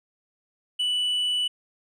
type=tone with tanh clipping; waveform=sine; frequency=2966 Hz; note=F#7; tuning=4 cents sharp; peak=-23 dBFS; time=0.79-1.48 s; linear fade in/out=10 ms; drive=3 dB; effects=none